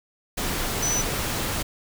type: tone in noise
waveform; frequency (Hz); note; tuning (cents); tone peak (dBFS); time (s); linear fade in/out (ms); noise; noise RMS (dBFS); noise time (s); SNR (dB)
sine; 5980; F#8; +17; -23; 0.82-1.02; 10; pink; -27; 0.37-1.63; +1
effects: none